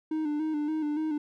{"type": "tone with vibrato", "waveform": "triangle", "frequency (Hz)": 304.9, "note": "D#4", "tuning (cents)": -35, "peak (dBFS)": -25, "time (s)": [0.11, 1.18], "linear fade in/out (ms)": 5, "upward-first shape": "square", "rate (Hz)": 3.5, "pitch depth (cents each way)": 46, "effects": []}